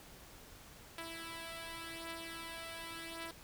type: beating tone pair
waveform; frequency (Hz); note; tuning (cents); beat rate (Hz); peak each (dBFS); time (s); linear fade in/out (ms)
5% pulse; 330.3 / 331.19; E4 / E4; +4 / +8; 0.89; -34 / -38; 0.98-3.31; 2
effects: pink hiss -56 dBFS RMS until 3.43 s